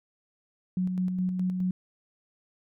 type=tone with tremolo; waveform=sine; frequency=183.5 Hz; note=F#3; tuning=14 cents flat; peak=-24 dBFS; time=0.77-1.71 s; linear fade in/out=2 ms; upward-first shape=square; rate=4.8 Hz; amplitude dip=35%; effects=none